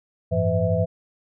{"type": "tone cluster", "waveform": "sine", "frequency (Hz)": [94.3, 106.3, 169.7, 505, 651], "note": ["F#2", "G#2", "F3", "B4", "E5"], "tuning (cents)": [33, 41, -49, 39, -22], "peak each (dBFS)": -25, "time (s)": [0.31, 0.86], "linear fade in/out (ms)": 20, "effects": []}